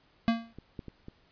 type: tone with exponential decay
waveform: square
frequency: 229.6 Hz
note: A#3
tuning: 26 cents flat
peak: -20 dBFS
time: 0.28-0.53 s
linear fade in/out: 0 ms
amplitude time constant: 53 ms
type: clicks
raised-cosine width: 3 ms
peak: -31 / -25 / -29 / -30 dBFS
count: 4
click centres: 0.586 / 0.792 / 0.883 / 1.084 s
effects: pink hiss -65 dBFS RMS until 1.31 s + resampled to 11025 Hz